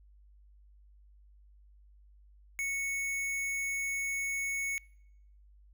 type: tone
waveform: square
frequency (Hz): 2212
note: C#7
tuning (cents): -4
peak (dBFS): -32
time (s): 2.59-4.78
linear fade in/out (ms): 0
effects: noise-tail reverb RT60 0.8 s tail -25 dB re dry + added 50 Hz sine -56 dBFS peak until 5.73 s